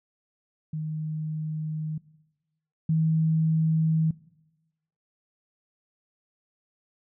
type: tone pair in turn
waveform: sine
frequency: 155.56 / 159.56 Hz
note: D#3 / D#3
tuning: 0 / +44 cents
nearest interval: unison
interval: 44 cents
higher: second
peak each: -28 / -20 dBFS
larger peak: second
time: 0.73-1.98 / 2.89-4.11 s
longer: first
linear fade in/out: 5 ms
effects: noise-tail reverb RT60 1.0 s tail -20 dB re dry